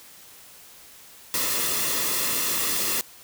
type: noise with comb filter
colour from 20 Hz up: white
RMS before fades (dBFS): -25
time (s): 1.34-3.01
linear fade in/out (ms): 0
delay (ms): 1.3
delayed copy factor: -0.55
effects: white hiss -48 dBFS RMS until 3.23 s